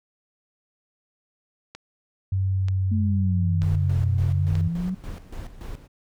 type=click train; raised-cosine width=0.2 ms; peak=-21 dBFS; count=4; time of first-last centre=1.75-4.554 s; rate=1.07 Hz
type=tone with pitch glide; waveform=sine; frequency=95.6 to 92.02 Hz; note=G2 to F#2; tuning=-43 to -9 cents; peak=-20 dBFS; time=2.32-4.68 s; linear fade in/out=5 ms; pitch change=-66 cents; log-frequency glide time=2.43-4.19 s
type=exponential two-way sweep; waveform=sine; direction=down then up; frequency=223.1 to 123.47 to 189.4 Hz; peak=-24 dBFS; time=2.91-4.95 s; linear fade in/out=10 ms; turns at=4.12 s
type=noise with tremolo; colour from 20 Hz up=brown; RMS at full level=-34 dBFS; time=3.61-5.88 s; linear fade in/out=20 ms; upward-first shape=square; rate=3.5 Hz; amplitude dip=70%
effects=none